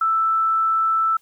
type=tone; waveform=sine; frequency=1322 Hz; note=E6; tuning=5 cents sharp; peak=-16 dBFS; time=0.01-1.17 s; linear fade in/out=5 ms; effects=white hiss -61 dBFS RMS until 1.21 s